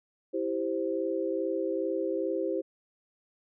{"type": "chord", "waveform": "sine", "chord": "C major", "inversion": "first", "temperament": "equal", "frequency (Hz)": [329.6, 392, 523.3], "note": ["E4", "G4", "C5"], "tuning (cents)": [0, 0, 0], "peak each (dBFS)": [-32, -32, -32], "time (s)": [0.33, 2.62], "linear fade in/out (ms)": 20, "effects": []}